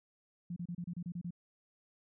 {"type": "tone bursts", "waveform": "sine", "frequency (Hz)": 174.1, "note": "F3", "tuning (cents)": -5, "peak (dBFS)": -37, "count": 9, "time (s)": [0.5, 1.307], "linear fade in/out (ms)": 5, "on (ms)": 63, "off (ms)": 30, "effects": []}